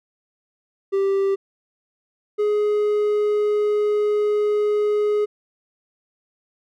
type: tone pair in turn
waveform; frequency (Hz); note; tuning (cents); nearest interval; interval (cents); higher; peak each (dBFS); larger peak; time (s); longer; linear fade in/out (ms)
triangle; 392 / 418.3; G4 / G#4; 0 / +12; minor second; 112; second; -15; neither; 0.92-1.36 / 2.38-5.26; second; 20
effects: none